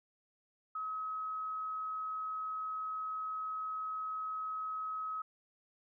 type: tone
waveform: sine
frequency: 1277 Hz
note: D#6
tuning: 45 cents sharp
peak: -36 dBFS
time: 0.75-5.22 s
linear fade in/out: 5 ms
effects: none